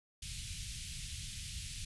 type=band-stop noise; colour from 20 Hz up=pink; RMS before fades=-43 dBFS; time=0.22-1.85 s; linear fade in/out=5 ms; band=140 to 2600 Hz; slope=24 dB/octave; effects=resampled to 24000 Hz